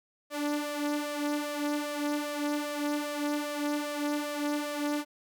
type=tone with flanger; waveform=sawtooth; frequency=293.7 Hz; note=D4; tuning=in tune; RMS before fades=-32 dBFS; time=0.3-5.05 s; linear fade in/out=50 ms; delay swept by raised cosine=1.6 to 3.6 ms; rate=2.5 Hz; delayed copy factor=+0.6; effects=none